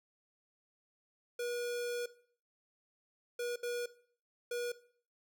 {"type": "tone bursts at uneven times", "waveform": "square", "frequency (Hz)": 482, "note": "B4", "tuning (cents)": -42, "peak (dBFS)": -36, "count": 4, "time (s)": [[1.39, 2.06], [3.39, 3.56], [3.63, 3.86], [4.51, 4.72]], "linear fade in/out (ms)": 5, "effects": ["noise-tail reverb RT60 0.5 s tail -17 dB re dry"]}